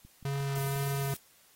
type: click train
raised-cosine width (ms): 5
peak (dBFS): -39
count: 5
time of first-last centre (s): 0.05-0.759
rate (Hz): 5.64
type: tone with vibrato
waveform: square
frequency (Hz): 138.59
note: C#3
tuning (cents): 0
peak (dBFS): -31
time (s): 0.25-1.14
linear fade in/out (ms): 2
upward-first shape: triangle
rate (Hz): 2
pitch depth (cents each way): 11
type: noise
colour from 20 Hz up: blue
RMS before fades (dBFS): -42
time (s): 0.55-1.17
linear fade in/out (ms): 5
effects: white hiss -62 dBFS RMS until 1.55 s + AAC 48 kbps